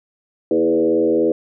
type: tone with frequency modulation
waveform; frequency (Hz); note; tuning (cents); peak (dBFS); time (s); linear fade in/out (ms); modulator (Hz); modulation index
sine; 409.5; G#4; -24; -13; 0.51-1.32; 2; 83.1; 1.5
effects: none